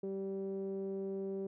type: tone with low-pass filter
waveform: sawtooth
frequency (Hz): 194.1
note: G3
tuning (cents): -17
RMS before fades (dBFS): -39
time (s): 0.03-1.47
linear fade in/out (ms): 5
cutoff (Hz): 440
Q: 7.5
effects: none